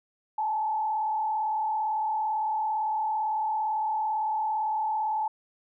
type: tone with frequency modulation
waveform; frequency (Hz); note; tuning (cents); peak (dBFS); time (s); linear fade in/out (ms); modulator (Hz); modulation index
sine; 865; A5; -30; -25; 0.38-5.28; 5; 37.8; 0.67
effects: none